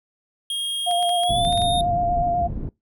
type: tone with pitch glide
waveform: square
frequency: 3251 to 3670 Hz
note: G#7 to A#7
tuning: -38 to -28 cents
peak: -24 dBFS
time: 0.5-1.81 s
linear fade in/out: 2 ms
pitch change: +210 cents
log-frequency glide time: 1.21-1.54 s
type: tone with vibrato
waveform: sine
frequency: 700 Hz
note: F5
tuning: 4 cents sharp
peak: -19 dBFS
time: 0.86-2.48 s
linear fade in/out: 20 ms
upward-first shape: square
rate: 8.1 Hz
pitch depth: 18 cents each way
type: clicks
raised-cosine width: 0.2 ms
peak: -21 dBFS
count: 8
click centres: 0.912 / 1.027 / 1.093 / 1.235 / 1.45 / 1.526 / 1.576 / 1.619 s
type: low-pass noise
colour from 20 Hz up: pink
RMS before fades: -28 dBFS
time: 1.29-2.69 s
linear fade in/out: 2 ms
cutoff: 230 Hz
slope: 12 dB/octave
effects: noise-tail reverb RT60 0.2 s tail -23 dB re dry